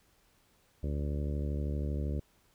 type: harmonic tone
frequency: 72.7 Hz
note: D2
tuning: 17 cents flat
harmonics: 1 / 2 / 3 / 4 / 5 / 6 / 7 / 8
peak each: -32 / -38 / -42 / -44 / -46 / -48 / -49 / -50 dBFS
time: 0.83-2.2 s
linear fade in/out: 5 ms
effects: pink hiss -68 dBFS RMS until 2.54 s